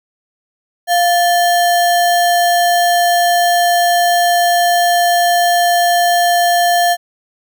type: tone with sample-and-hold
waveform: sine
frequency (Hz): 698.5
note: F5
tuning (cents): 0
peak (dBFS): -9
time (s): 0.87-6.97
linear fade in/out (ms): 50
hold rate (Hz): 2450
effects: none